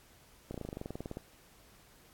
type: slowing click train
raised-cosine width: 2 ms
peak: -26 dBFS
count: 16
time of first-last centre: 0.51-1.171 s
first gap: 33 ms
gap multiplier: 1.04
effects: pink hiss -61 dBFS RMS until 2.13 s + AAC 64 kbps